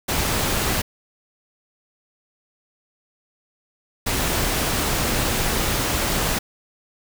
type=noise bursts at uneven times; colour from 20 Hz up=pink; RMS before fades=-22 dBFS; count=2; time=0.08-0.82 / 4.06-6.39 s; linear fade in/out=10 ms; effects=none